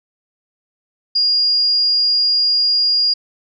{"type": "tone", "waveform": "sine", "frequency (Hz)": 4841, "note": "D#8", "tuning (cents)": -48, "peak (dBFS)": -12, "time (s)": [1.15, 3.14], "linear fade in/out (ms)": 10, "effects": []}